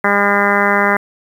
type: harmonic tone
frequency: 202.1 Hz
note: G#3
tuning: 47 cents flat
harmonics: 1 / 2 / 3 / 4 / 5 / 6 / 7 / 8 / 9 / 10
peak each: -20 / -20 / -20 / -20 / -20 / -20 / -20 / -20 / -20 / -20 dBFS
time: 0.04-0.97 s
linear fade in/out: 5 ms
effects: 7-bit